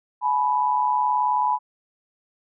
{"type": "tone pair together", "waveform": "sine", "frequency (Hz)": [849.1, 987.8], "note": ["G#5", "B5"], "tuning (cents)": [38, 0], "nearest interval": "minor third", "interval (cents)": 262, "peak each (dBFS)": [-23, -20], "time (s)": [0.21, 1.59], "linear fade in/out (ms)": 50, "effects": []}